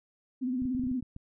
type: tone with vibrato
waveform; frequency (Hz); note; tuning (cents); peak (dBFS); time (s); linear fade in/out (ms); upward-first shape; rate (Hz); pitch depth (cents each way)
sine; 253.8; B3; +47; -28; 0.41-1.01; 20; sine; 17; 71
type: clicks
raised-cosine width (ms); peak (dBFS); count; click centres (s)
5; -30; 9; 0.62 / 0.654 / 0.749 / 0.796 / 0.838 / 0.869 / 0.915 / 1.026 / 1.164
effects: none